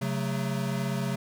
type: chord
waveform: square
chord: F# minor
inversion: second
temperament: equal with one note detuned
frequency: 135.5 / 185 / 220 Hz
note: C#3 / F#3 / A3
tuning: -39 / 0 / 0 cents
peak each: -31 / -33 / -35 dBFS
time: 0.01-1.16 s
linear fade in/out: 10 ms
effects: none